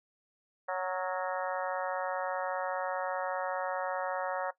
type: harmonic tone with a mistuned harmonic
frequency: 185 Hz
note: F#3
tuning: in tune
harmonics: 3 / 4 / 5 / 6 / 7 / 8 / 9 / 10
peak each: -35 / -37 / -39 / -41 / -42 / -43 / -44 / -45 dBFS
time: 0.68-4.51 s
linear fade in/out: 10 ms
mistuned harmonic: 8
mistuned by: -61 cents
effects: noise-tail reverb RT60 0.1 s tail -17 dB re dry